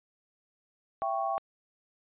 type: chord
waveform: sine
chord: C# diminished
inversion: first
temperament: equal with one note detuned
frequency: 666.9 / 784 / 1108.7 Hz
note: E5 / G5 / C#6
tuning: +20 / 0 / 0 cents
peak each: -33 / -31 / -34 dBFS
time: 1.02-1.38 s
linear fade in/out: 0 ms
effects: resampled to 8000 Hz